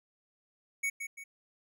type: tone with echo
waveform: square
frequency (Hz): 2230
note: C#7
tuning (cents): +10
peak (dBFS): -30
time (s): 0.83-0.9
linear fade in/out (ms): 10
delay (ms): 170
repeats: 2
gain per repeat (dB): -7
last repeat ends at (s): 1.24
effects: none